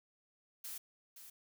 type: noise with echo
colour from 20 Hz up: blue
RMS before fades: -45 dBFS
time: 0.64-0.78 s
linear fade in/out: 5 ms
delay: 520 ms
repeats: 1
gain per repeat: -9 dB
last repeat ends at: 1.3 s
effects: none